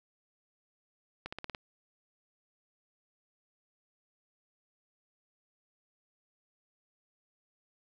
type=accelerating click train; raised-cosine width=0.3 ms; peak=-23 dBFS; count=6; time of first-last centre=1.26-1.548 s; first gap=65 ms; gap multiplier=0.94; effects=none